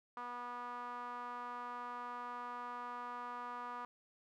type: tone with band-pass filter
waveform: sawtooth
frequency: 243.6 Hz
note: B3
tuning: 24 cents flat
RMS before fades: -45 dBFS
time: 0.17-3.85 s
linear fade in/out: 0 ms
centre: 1100 Hz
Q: 6.2
effects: none